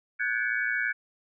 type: tone cluster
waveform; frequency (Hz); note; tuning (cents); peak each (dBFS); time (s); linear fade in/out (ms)
sine; 1481 / 1599 / 1711 / 2249; F#6 / G6 / A6 / C#7; +1 / +34 / -49 / +24; -30 / -31 / -31 / -33; 0.19-0.93; 20
effects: none